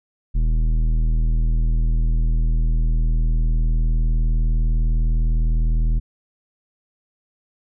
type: tone with tanh clipping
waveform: triangle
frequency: 40.07 Hz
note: E1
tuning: 48 cents flat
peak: -17 dBFS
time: 0.34-6 s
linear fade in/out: 20 ms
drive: 15 dB
effects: none